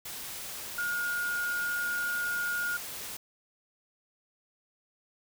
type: tone in noise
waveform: sine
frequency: 1431 Hz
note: F6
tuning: 42 cents sharp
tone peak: -29 dBFS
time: 0.78-2.77 s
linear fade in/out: 5 ms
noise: white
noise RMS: -40 dBFS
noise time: 0.05-3.17 s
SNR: +8 dB
effects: none